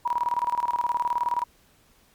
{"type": "tone with tremolo", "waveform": "sine", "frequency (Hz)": 964, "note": "B5", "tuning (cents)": -42, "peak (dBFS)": -20, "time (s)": [0.05, 1.44], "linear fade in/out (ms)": 10, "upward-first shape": "square", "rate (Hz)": 19, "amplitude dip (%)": 80, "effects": ["pink hiss -60 dBFS RMS until 2.14 s", "MP3 96 kbps"]}